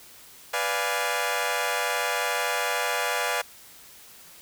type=chord; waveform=15% pulse; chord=B diminished seventh; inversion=none; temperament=equal; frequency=493.9 / 587.3 / 698.5 / 830.6 Hz; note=B4 / D5 / F5 / Ab5; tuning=0 / 0 / 0 / 0 cents; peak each=-24 dBFS; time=0.53-3.42 s; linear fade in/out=10 ms; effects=white hiss -49 dBFS RMS until 4.41 s